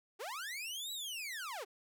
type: linear two-way sweep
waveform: sawtooth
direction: up then down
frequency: 349.2 to 3951 to 349.2 Hz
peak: -37 dBFS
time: 0.19-1.65 s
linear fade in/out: 20 ms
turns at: 0.92 s
effects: none